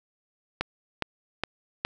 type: click train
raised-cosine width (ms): 0.3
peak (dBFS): -10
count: 4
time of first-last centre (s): 0.61-1.85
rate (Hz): 2.42
effects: none